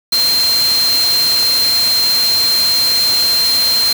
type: tone in noise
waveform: sine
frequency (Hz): 4163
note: C8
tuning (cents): -10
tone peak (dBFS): -11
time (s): 0.12-3.93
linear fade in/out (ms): 5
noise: white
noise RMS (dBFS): -20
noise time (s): 0.12-3.93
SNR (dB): +6
effects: none